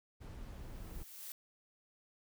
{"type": "noise", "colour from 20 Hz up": "brown", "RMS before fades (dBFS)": -47, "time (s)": [0.2, 1.04], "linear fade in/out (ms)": 20}
{"type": "noise with exponential growth", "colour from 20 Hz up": "blue", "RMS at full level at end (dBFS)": -45, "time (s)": [0.3, 1.32], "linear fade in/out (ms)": 1, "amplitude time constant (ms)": 220}
{"effects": []}